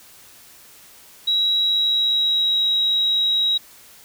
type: tone with pitch glide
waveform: sine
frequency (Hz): 3872 to 3836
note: B7 to A#7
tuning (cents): -35 to +49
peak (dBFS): -16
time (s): 1.27-3.58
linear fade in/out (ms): 10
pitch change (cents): -16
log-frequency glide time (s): 1.59-2.61
effects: white hiss -47 dBFS RMS until 4.04 s